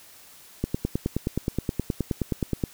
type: click train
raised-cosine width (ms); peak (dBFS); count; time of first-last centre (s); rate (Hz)
3; -11; 20; 0.64-2.638; 9.51
effects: white hiss -50 dBFS RMS until 2.73 s